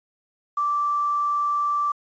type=tone with quantisation; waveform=sine; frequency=1169 Hz; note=D6; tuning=8 cents flat; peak=-20 dBFS; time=0.57-1.92 s; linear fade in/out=5 ms; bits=8; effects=resampled to 16000 Hz